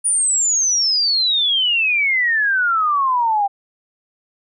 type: exponential sweep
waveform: sine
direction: down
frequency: 9690 to 784 Hz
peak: -14 dBFS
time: 0.04-3.48 s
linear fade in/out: 20 ms
effects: none